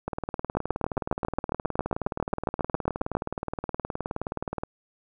two click trains, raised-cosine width 1 ms, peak -15 / -10 dBFS, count 88 / 20, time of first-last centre 0.08-4.635 / 0.57-3.152 s, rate 19.1 / 7.36 Hz, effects none

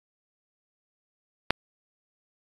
click, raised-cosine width 0.3 ms, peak -3 dBFS, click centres 1.506 s, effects AAC 32 kbps

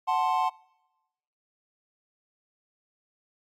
triangle chord, F# diminished, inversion none, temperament equal, 740 / 880 / 1046.5 Hz, F#5 / A5 / C6, 0 / 0 / 0 cents, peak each -25 dBFS, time 0.07-0.5 s, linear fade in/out 20 ms, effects noise-tail reverb RT60 1.0 s tail -24 dB re dry + MP3 96 kbps

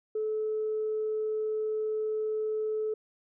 sine tone, 432.5 Hz, A4, 30 cents flat, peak -27 dBFS, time 0.15-2.94 s, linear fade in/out 5 ms, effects tanh soft clip ceiling -23 dBFS

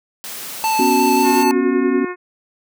white high-pass noise, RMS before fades -30 dBFS, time 0.24-1.43 s, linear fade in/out 0 ms, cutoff 160 Hz, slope 24 dB/octave
square tone with vibrato, 880 Hz, A5, in tune, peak -16 dBFS, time 0.64-1.51 s, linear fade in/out 0 ms, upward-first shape square, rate 5.6 Hz, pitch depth 10 cents each way
sine chord, B suspended second, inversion none, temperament just, 246.9 / 277.8 / 370.4 Hz, B3 / C#4 / F#4, 0 / +4 / +2 cents, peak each -19 / -18 / -18 dBFS, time 0.79-2.05 s, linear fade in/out 5 ms
harmonic tone, 360 Hz, F#4, 47 cents flat, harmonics 1 / 2 / 3 / 4 / 5 / 6 / 7, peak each -25 / -38 / -30 / -35 / -32 / -37 / -40 dBFS, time 1.22-2.16 s, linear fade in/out 50 ms
effects none

